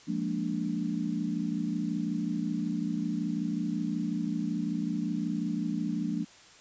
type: chord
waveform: sine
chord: Bb dominant seventh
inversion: second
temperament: equal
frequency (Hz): 174.61 / 207.7 / 233.1 / 293.7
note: F3 / Ab3 / Bb3 / D4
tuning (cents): 0 / 0 / 0 / 0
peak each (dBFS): -34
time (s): 0.07-6.25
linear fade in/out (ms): 20
effects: white hiss -54 dBFS RMS until 6.6 s + resampled to 16000 Hz